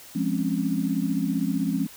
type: chord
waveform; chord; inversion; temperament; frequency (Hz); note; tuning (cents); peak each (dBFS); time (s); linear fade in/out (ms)
sine; Db major seventh; first; equal; 174.61 / 207.7 / 261.6 / 277.2; F3 / Ab3 / C4 / Db4; 0 / 0 / 0 / 0; -28; 0.15-1.87; 10
effects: white hiss -46 dBFS RMS until 1.96 s